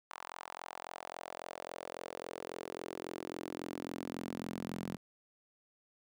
sawtooth tone with high-pass filter sweep, 43.65 Hz, F1, in tune, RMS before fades -44 dBFS, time 0.1-4.97 s, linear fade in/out 10 ms, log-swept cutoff 1000 to 190 Hz, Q 2.5, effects none

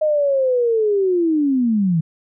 sine linear sweep, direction down, 624 to 154.8 Hz, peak -14 dBFS, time 0.01-2.01 s, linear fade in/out 10 ms, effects none

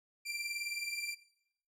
sawtooth beating tone pair, 2349 / 2368 Hz, D7 / D7, 0 / +14 cents, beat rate 19 Hz, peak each -39 / -35 dBFS, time 0.25-1.15 s, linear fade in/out 20 ms, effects noise-tail reverb RT60 0.7 s tail -17 dB re dry + low-pass 12000 Hz 12 dB/octave

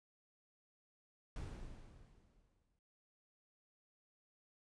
brown noise with exponential decay, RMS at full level -43 dBFS, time 1.36-2.79 s, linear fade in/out 2 ms, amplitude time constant 310 ms, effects resampled to 22050 Hz

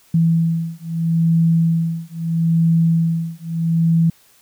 sine beating tone pair, 164.81 / 165.58 Hz, E3 / E3, 0 / +8 cents, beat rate 0.77 Hz, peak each -17 dBFS, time 0.14-4.1 s, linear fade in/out 5 ms, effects white hiss -53 dBFS RMS until 4.41 s

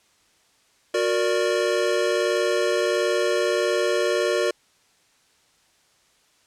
square chord, Gb augmented, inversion none, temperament equal with one note detuned, 364.7 / 466.2 / 587.3 Hz, Gb4 / Bb4 / D5, -25 / 0 / 0 cents, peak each -25 dBFS, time 0.94-4.51 s, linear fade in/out 5 ms, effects white hiss -61 dBFS RMS until 6.46 s + low-pass 8000 Hz 12 dB/octave

